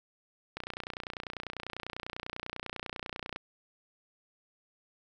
click train, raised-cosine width 0.3 ms, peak -21 dBFS, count 85, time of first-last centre 0.57-3.361 s, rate 30.1 Hz, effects none

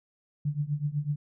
sine tone with tremolo, 146.83 Hz, D3, in tune, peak -23 dBFS, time 0.45-1.16 s, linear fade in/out 5 ms, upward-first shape triangle, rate 8 Hz, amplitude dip 95%, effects none

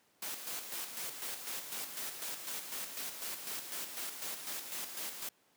white noise with tremolo, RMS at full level -40 dBFS, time 0.22-5.29 s, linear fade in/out 5 ms, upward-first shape square, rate 4 Hz, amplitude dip 50%, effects pink hiss -70 dBFS RMS until 5.56 s + high-pass 200 Hz 12 dB/octave

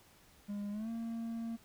triangle tone with pitch glide, 204.1 to 229.1 Hz, G#3 to A#3, -30 to -30 cents, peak -35 dBFS, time 0.48-1.57 s, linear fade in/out 20 ms, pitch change +200 cents, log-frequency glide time 0.71-0.9 s, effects pink hiss -63 dBFS RMS until 1.64 s

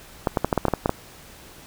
clicks, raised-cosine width 1 ms, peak -5 dBFS, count 10, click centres 0.272 / 0.372 / 0.446 / 0.528 / 0.577 / 0.653 / 0.683 / 0.737 / 0.859 / 0.894 s, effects pink hiss -46 dBFS RMS until 1.66 s

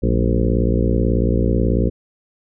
harmonic tone with a mistuned harmonic, 58.27 Hz, A#1, in tune, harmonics 1 / 2 / 3 / 4 / 5 / 6 / 7 / 8 / 9, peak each -18 / -21 / -23 / -24 / -25 / -26 / -26 / -27 / -28 dBFS, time 0.02-1.9 s, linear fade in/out 20 ms, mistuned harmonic 3, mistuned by +120 cents, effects none

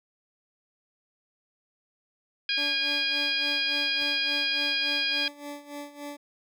harmonic tone, 815 Hz, G#5, 33 cents flat, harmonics 2 / 3 / 4 / 5 / 6, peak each -33 / -30 / -29 / -35 / -31 dBFS, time 2.49-5.28 s, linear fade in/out 2 ms
20% pulse tone with tremolo, 289.4 Hz, D4, 25 cents flat, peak -30 dBFS, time 2.57-6.17 s, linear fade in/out 10 ms, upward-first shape sine, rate 3.5 Hz, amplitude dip 80%
pink noise with exponential growth, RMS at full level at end -45 dBFS, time 3.95-4.03 s, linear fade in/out 0 ms, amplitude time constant 17 ms
effects none

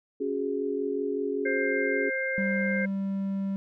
sine chord, C# suspended fourth, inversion none, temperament equal, 277.2 / 370 / 415.3 Hz, C#4 / F#4 / G#4, 0 / 0 / 0 cents, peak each -32 / -33 / -29 dBFS, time 0.2-2.1 s, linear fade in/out 10 ms
harmonic tone, 528 Hz, C5, 16 cents sharp, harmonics 1 / 3 / 4, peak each -31 / -31 / -31 dBFS, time 1.45-2.86 s, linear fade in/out 10 ms
triangle tone, 195.4 Hz, G3, 5 cents flat, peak -25 dBFS, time 2.38-3.56 s, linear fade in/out 0 ms
effects none

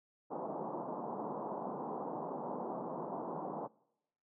white band-pass noise, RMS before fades -41 dBFS, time 0.3-3.68 s, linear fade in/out 20 ms, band 150 to 1000 Hz, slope 48 dB/octave, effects noise-tail reverb RT60 0.9 s tail -25 dB re dry

